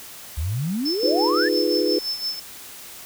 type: exponential sweep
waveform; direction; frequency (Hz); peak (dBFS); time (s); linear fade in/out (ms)
sine; up; 69.3 to 1840; -22; 0.37-1.49; 10
type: tone with tremolo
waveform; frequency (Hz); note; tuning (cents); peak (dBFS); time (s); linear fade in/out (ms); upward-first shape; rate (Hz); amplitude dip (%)
sine; 5274; E8; 0; -22; 0.85-2.4; 10; sine; 5.8; 70
type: chord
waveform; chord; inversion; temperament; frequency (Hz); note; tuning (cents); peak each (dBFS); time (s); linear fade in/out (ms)
sine; F half-diminished seventh; third; equal; 311.1 / 349.2 / 415.3 / 493.9; Eb4 / F4 / Ab4 / Cb5; 0 / 0 / 0 / 0; -24; 1.03-1.99; 5
effects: white hiss -40 dBFS RMS until 3.05 s